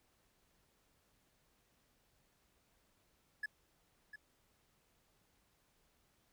triangle tone with echo, 1706 Hz, G#6, 46 cents sharp, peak -35 dBFS, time 3.43-3.46 s, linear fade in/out 5 ms, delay 700 ms, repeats 1, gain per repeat -11 dB, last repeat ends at 4.16 s, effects pink hiss -75 dBFS RMS until 6.32 s

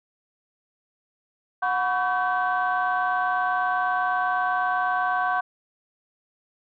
sine tone cluster, 732 / 996 / 1124 / 1536 Hz, F#5 / B5 / C#6 / G6, -19 / +14 / +24 / -36 cents, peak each -24 / -30 / -26 / -26 dBFS, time 1.62-5.41 s, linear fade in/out 10 ms, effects tanh soft clip ceiling -14 dBFS

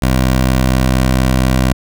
15% pulse tone, 64.3 Hz, C2, 30 cents flat, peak -4 dBFS, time 0.02-1.73 s, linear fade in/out 5 ms, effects none

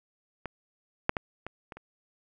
clicks, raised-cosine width 0.5 ms, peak -20 / -7 / -14 / -22 / -26 / -30 dBFS, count 6, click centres 0.457 / 1.094 / 1.168 / 1.466 / 1.722 / 1.77 s, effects none

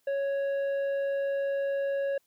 sine tone with tanh clipping, 554.4 Hz, C#5, in tune, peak -28 dBFS, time 0.07-2.18 s, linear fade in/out 5 ms, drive 7 dB, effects white hiss -72 dBFS RMS until 2.26 s

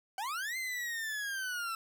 40% pulse linear two-way sweep, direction up then down, 734 to 2093 to 1324 Hz, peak -34 dBFS, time 0.18-1.75 s, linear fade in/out 2 ms, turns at 0.57 s, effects 10-bit

